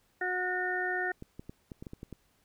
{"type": "harmonic tone", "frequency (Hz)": 364.8, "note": "F#4", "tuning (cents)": -24, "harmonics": [1, 2, 4, 5], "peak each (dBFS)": [-36, -36, -35, -33], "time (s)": [0.21, 1.12], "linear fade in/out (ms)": 5}
{"type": "clicks", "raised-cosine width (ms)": 3, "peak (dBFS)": -29, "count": 9, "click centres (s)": [1.224, 1.395, 1.495, 1.718, 1.825, 1.868, 1.934, 2.031, 2.127]}
{"effects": ["pink hiss -70 dBFS RMS until 2.44 s"]}